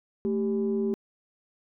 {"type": "tone pair together", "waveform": "sine", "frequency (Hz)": [220, 392], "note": ["A3", "G4"], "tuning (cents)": [0, 0], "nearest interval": "minor seventh", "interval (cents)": 1000, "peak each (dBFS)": -26, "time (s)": [0.25, 0.94], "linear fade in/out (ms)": 0, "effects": ["tanh soft clip ceiling -18 dBFS"]}